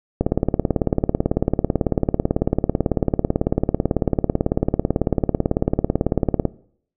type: click train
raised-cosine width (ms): 2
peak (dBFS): -3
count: 114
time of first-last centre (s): 0.21-6.453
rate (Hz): 18.1
effects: noise-tail reverb RT60 0.6 s tail -20 dB re dry